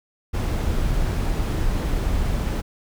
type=noise; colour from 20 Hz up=brown; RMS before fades=-22 dBFS; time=0.33-2.62 s; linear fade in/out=20 ms; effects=none